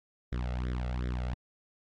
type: tone with flanger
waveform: sawtooth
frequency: 61.74 Hz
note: B1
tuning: in tune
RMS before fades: -33 dBFS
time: 0.32-1.34 s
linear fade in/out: 5 ms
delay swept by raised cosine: 0.54 to 1.52 ms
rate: 2.7 Hz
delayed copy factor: +0.9
effects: low-pass 4000 Hz 12 dB/octave + AAC 64 kbps